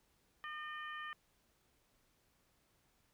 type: harmonic tone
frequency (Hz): 607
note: D#5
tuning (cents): -43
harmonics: 2 / 3 / 4 / 5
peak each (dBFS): -46 / -46 / -57 / -54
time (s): 0.44-1.13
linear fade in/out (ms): 0
effects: pink hiss -75 dBFS RMS until 3.13 s